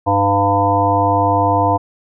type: harmonic tone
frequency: 100 Hz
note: G2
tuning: 35 cents sharp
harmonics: 1 / 3 / 5 / 7 / 9 / 10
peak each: -19 / -21 / -21 / -17 / -17 / -19 dBFS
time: 0.06-1.78 s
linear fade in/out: 20 ms
effects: none